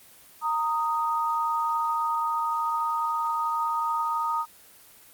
sine tone pair together, 923.7 / 1244.5 Hz, A#5 / D#6, -16 / 0 cents, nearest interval perfect fourth, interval 516 cents, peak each -26 dBFS, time 0.41-4.46 s, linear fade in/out 50 ms, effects white hiss -52 dBFS RMS until 5.13 s + Opus 24 kbps

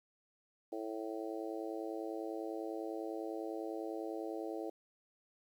harmonic tone, 110 Hz, A2, in tune, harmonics 3 / 4 / 5 / 6 / 7, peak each -42 / -44 / -46 / -48 / -49 dBFS, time 0.72-4.7 s, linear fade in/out 5 ms, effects 11-bit

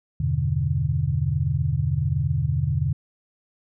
sine chord, E minor seventh, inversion none, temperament equal with one note detuned, 82.41 / 98 / 125.48 / 146.83 Hz, E2 / G2 / B2 / D3, 0 / 0 / +28 / 0 cents, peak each -27 / -28 / -25 / -24 dBFS, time 0.2-2.93 s, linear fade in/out 5 ms, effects none

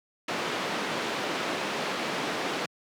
pink band-pass noise, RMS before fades -31 dBFS, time 0.28-2.66 s, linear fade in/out 5 ms, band 240 to 3800 Hz, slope 12 dB/octave, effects high-pass 150 Hz 12 dB/octave

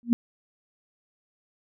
sine tone with exponential growth, 237 Hz, A#3, 29 cents sharp, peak -13 dBFS, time 0.03-0.13 s, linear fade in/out 0 ms, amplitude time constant 20 ms, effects none

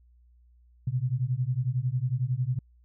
sine beating tone pair, 121.1 / 132.1 Hz, B2 / C3, -34 / +17 cents, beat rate 11 Hz, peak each -28 dBFS, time 0.87-2.59 s, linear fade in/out 5 ms, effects added 60 Hz sine -56 dBFS peak until 2.84 s

